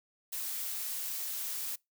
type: noise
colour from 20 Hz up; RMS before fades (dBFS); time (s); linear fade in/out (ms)
blue; -37; 0.32-1.76; 10
effects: noise-tail reverb RT60 0.2 s tail -25 dB re dry